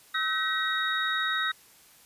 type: tone cluster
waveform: sine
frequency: 1292 / 1532 / 1903 / 3769 Hz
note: E6 / G6 / A#6 / A#7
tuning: -35 / -40 / +35 / +18 cents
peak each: -31 dBFS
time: 0.14-1.52 s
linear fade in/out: 10 ms
effects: white hiss -56 dBFS RMS until 2.05 s + resampled to 32000 Hz